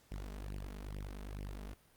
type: tone with flanger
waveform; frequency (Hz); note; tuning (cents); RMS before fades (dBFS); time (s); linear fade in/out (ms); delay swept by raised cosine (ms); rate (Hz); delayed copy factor
sawtooth; 49.65; G1; +23; -44; 0.11-1.74; 10; 0.35 to 4.85; 2.3; +0.9
effects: pink hiss -67 dBFS RMS until 1.96 s + Opus 48 kbps